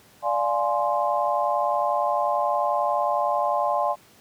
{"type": "chord", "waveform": "sine", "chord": "D half-diminished seventh", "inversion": "none", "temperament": "equal with one note detuned", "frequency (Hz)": [587.3, 698.5, 837.8, 1046.5], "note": ["D5", "F5", "Ab5", "C6"], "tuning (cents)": [0, 0, 15, 0], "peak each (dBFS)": -26, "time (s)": [0.22, 3.96], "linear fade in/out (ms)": 50, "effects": ["pink hiss -54 dBFS RMS until 4.2 s", "high-pass 100 Hz 12 dB/octave"]}